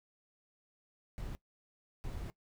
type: noise bursts at uneven times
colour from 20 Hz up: brown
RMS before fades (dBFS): -41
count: 2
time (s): 1.18-1.35 / 2.04-2.3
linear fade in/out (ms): 0
effects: noise-tail reverb RT60 0.1 s tail -20 dB re dry